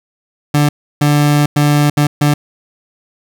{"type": "tone bursts at uneven times", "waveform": "30% pulse", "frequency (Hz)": 146.83, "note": "D3", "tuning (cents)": 0, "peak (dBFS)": -6, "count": 5, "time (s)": [[0.54, 0.69], [1.01, 1.46], [1.56, 1.9], [1.97, 2.07], [2.21, 2.34]], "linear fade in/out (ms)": 5, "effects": []}